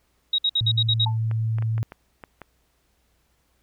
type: tone bursts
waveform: sine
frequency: 3800 Hz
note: A#7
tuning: 33 cents sharp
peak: -18 dBFS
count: 7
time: 0.33-1.05 s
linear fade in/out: 5 ms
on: 54 ms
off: 57 ms
type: tone with pitch glide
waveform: sine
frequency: 112.9 to 111.73 Hz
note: A2 to A2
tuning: +45 to +27 cents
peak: -21 dBFS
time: 0.61-1.83 s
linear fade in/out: 0 ms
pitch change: -18 cents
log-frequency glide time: 0.73-1.31 s
type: tone with exponential decay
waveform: sine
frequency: 880 Hz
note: A5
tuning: in tune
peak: -23 dBFS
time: 1.06-1.18 s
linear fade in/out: 5 ms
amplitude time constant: 26 ms
type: clicks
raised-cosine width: 0.5 ms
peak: -23 dBFS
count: 7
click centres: 1.313 / 1.585 / 1.624 / 1.78 / 1.921 / 2.238 / 2.417 s
effects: added 60 Hz sine -68 dBFS peak until 3.62 s + pink hiss -68 dBFS RMS until 3.62 s